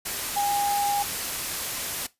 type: tone in noise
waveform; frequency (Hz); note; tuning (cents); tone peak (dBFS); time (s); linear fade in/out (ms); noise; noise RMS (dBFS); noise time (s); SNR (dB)
sine; 813; G#5; -37; -22; 0.36-1.03; 10; white; -30; 0.05-2.07; +5
effects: noise-tail reverb RT60 0.2 s tail -19 dB re dry + resampled to 32000 Hz